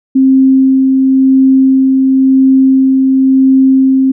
sine tone with tremolo, 265.1 Hz, C4, 23 cents sharp, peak -3 dBFS, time 0.15-4.12 s, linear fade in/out 10 ms, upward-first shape sine, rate 0.95 Hz, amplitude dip 25%, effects none

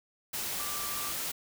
sine tone in noise, 1174.7 Hz, D6, in tune, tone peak -41 dBFS, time 0.59-1.12 s, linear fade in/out 10 ms, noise white, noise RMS -35 dBFS, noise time 0.33-1.32 s, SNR -9 dB, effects none

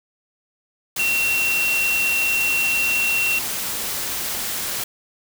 sine tone in noise, 2728 Hz, F7, 41 cents flat, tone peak -18 dBFS, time 0.99-3.39 s, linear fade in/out 5 ms, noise white, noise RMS -26 dBFS, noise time 0.96-4.84 s, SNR +5 dB, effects none

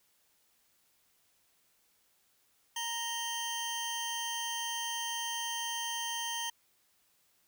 25% pulse tone pair together, 930 / 3128 Hz, A#5 / G7, -4 / -4 cents, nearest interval octave + major sixth, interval 2100 cents, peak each -34 / -33 dBFS, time 2.76-6.5 s, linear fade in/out 5 ms, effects white hiss -71 dBFS RMS until 7.47 s

